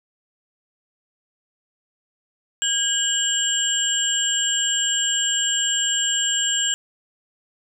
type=tone cluster; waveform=sine; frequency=1621 / 2929 / 3191 / 7440 Hz; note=G#6 / F#7 / G7 / A#8; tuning=-42 / -18 / +30 / -4 cents; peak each=-28 / -24 / -27 / -22 dBFS; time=2.62-6.74 s; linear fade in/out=0 ms; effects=none